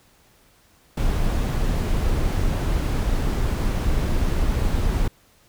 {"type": "noise", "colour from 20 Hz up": "brown", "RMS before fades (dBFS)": -21, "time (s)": [0.97, 5.08], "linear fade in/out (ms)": 5, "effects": ["pink hiss -57 dBFS RMS until 5.48 s"]}